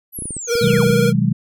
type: linear sweep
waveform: sine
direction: down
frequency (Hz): 12000 to 128.9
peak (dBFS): -26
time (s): 0.12-0.87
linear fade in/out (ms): 50
type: clicks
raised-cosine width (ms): 3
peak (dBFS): -18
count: 11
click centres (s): 0.189 / 0.222 / 0.256 / 0.307 / 0.367 / 0.554 / 0.677 / 0.735 / 0.787 / 0.869 / 0.905
type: tone with vibrato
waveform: square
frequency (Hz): 471.6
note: A#4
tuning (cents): +20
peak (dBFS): -16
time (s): 0.47-1.13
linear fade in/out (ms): 50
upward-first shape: triangle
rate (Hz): 20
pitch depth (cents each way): 55
type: chord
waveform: sine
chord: G# minor seventh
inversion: first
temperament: just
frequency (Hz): 124.59 / 155.74 / 186.89 / 207.7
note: B2 / D#3 / F#3 / G#3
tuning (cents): +16 / +2 / +18 / 0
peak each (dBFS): -19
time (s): 0.61-1.33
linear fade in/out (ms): 10
effects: none